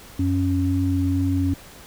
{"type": "tone pair together", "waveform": "sine", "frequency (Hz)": [91.36, 276.3], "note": ["F#2", "C#4"], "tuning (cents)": [-21, -6], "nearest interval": "octave + perfect fifth", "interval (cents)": 1915, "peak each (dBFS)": -21, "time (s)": [0.19, 1.54], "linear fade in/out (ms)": 5, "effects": ["pink hiss -44 dBFS RMS until 1.86 s"]}